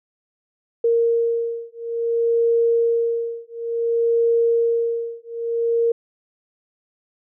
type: beating tone pair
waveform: sine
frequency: 464.2 / 464.77 Hz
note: A#4 / A#4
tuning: -7 / -5 cents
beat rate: 0.57 Hz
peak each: -20 dBFS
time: 0.84-5.92 s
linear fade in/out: 5 ms
effects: none

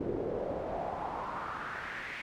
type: noise with band-pass filter sweep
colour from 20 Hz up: brown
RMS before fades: -37 dBFS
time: 0-2.22 s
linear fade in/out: 10 ms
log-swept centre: 370 to 2200 Hz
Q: 3.4
effects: none

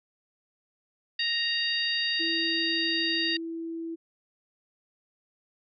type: harmonic tone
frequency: 932.3 Hz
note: A#5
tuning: in tune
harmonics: 2 / 3 / 4 / 5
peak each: -31 / -31 / -31 / -31 dBFS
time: 1.19-3.37 s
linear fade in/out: 5 ms
type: tone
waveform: sine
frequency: 330 Hz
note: E4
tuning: 2 cents sharp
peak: -32 dBFS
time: 2.19-3.96 s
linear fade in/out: 20 ms
effects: none

